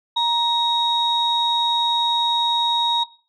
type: tone pair together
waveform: sine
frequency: 940 / 3770 Hz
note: A#5 / A#7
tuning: +14 / +19 cents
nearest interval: 2 octaves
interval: 2405 cents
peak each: -19 dBFS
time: 0.16-3.04 s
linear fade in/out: 10 ms
effects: noise-tail reverb RT60 0.4 s tail -19 dB re dry + tanh soft clip ceiling -10 dBFS